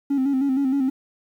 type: tone with vibrato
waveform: triangle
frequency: 270.5 Hz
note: C#4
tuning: 42 cents flat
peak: -15 dBFS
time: 0.1-0.9 s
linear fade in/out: 10 ms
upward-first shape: square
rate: 6.4 Hz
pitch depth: 60 cents each way
effects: tanh soft clip ceiling -14 dBFS + 9-bit